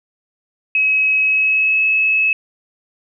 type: tone with pitch glide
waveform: sine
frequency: 2557 to 2585 Hz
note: D#7 to E7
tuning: +47 to -34 cents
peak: -12 dBFS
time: 0.75-2.33 s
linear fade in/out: 2 ms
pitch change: +19 cents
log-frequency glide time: 1.22-1.83 s
effects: none